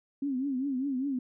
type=tone with vibrato; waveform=sine; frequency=267.8 Hz; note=C4; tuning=40 cents sharp; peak=-28 dBFS; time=0.22-1.19 s; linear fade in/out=5 ms; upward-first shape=triangle; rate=5 Hz; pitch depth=140 cents each way; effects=none